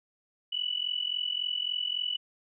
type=tone with amplitude modulation; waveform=sine; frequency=2961 Hz; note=F#7; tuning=1 cent sharp; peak=-25 dBFS; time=0.52-2.17 s; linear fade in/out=10 ms; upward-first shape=sine; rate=43.6 Hz; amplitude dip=85%; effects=none